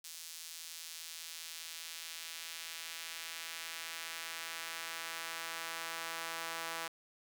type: tone with high-pass filter sweep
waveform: sawtooth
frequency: 164.9 Hz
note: E3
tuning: 1 cent sharp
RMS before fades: -44 dBFS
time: 0.04-6.88 s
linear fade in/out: 5 ms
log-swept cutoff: 5100 to 1000 Hz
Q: 0.84
effects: none